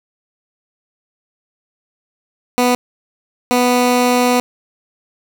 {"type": "tone bursts at uneven times", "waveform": "15% pulse", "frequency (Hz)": 247, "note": "B3", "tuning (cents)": 0, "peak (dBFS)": -5, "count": 2, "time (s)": [[2.58, 2.75], [3.51, 4.4]], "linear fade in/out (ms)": 0, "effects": []}